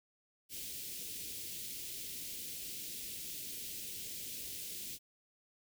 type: band-stop noise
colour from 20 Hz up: white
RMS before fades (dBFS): -44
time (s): 0.49-4.99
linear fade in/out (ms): 50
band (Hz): 440 to 2500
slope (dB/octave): 24
effects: none